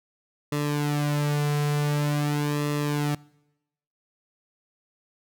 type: tone with flanger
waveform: sawtooth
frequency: 146.83 Hz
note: D3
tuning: in tune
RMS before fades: -25 dBFS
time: 0.52-3.15 s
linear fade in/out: 5 ms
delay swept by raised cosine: 1.3 to 3.3 ms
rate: 0.46 Hz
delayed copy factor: -0.7
effects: noise-tail reverb RT60 0.9 s tail -24 dB re dry